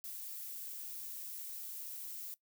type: noise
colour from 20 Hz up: violet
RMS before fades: -45 dBFS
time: 0.04-2.34 s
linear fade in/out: 0 ms
effects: noise-tail reverb RT60 0.1 s tail -18 dB re dry